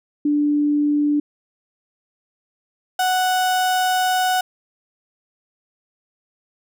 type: tone pair in turn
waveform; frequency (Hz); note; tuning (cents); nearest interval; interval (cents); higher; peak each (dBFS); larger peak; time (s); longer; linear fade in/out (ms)
sine / 35% pulse; 293.7 / 740.1; D4 / F#5; 0 / 0; octave + major third; 1600; second; -15; neither; 0.25-1.2 / 2.99-4.41; second; 5
effects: none